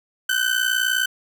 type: ring-modulated tone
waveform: 30% pulse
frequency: 1524 Hz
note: G6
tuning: 49 cents flat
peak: -13 dBFS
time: 0.29-1.06 s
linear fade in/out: 5 ms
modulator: 29.9 Hz
effects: none